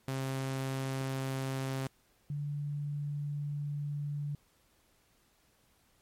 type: tone pair in turn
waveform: sawtooth / sine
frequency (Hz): 133.5 / 145.42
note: C3 / D3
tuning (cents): +35 / -17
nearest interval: minor second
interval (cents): 148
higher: second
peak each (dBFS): -29 / -33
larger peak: first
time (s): 0.08-1.87 / 2.3-4.35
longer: second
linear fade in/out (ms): 2
effects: pink hiss -69 dBFS RMS until 6.01 s + MP3 64 kbps